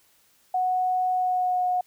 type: tone with pitch glide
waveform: sine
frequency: 737 to 726.9 Hz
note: F#5 to F#5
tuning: -7 to -31 cents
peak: -21 dBFS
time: 0.54-1.81 s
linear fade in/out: 5 ms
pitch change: -24 cents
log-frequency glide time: 1.11-1.66 s
effects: white hiss -62 dBFS RMS until 1.86 s